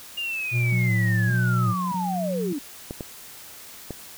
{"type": "linear sweep", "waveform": "sine", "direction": "down", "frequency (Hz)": [2837, 263.1], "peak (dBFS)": -26, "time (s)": [0.17, 2.59], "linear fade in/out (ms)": 10}
{"type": "tone with vibrato", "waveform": "triangle", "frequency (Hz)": 116.54, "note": "A#2", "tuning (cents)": 0, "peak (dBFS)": -18, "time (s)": [0.51, 1.75], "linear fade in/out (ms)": 50, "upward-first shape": "square", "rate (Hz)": 1.3, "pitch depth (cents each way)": 58}
{"type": "tone bursts", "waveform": "sine", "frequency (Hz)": 181.8, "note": "F#3", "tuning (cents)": -30, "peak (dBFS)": -26, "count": 3, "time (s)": [0.72, 2.53], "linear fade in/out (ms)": 5, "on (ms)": 590, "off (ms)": 20}
{"type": "clicks", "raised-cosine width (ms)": 2, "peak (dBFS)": -18, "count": 3, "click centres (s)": [2.909, 3.008, 3.907]}
{"effects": ["white hiss -43 dBFS RMS until 4.17 s"]}